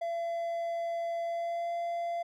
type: tone with pitch glide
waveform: triangle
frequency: 677 to 685.3 Hz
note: E5 to F5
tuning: +46 to -33 cents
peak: -29 dBFS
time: 0.01-2.23 s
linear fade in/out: 10 ms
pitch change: +21 cents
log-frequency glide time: 1.23-1.72 s
effects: none